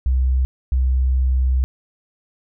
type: tone pair in turn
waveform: sine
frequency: 64.4 / 64.4 Hz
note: C2 / C2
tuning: -27 / -27 cents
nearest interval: unison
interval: 0 cents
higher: neither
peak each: -14 dBFS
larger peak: neither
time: 0.06-0.45 / 0.72-1.64 s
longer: second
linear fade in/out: 0 ms
effects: none